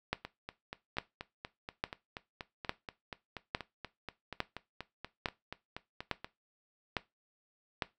two click trains, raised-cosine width 0.3 ms, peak -24 / -15 dBFS, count 26 / 10, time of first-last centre 0.25-6.245 / 0.13-7.822 s, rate 4.17 / 1.17 Hz, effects noise-tail reverb RT60 0.2 s tail -17 dB re dry

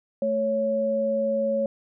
sine tone pair together, 220 / 554.4 Hz, A3 / C#5, 0 / 0 cents, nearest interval octave + major third, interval 1600 cents, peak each -29 / -22 dBFS, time 0.22-1.66 s, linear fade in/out 2 ms, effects none

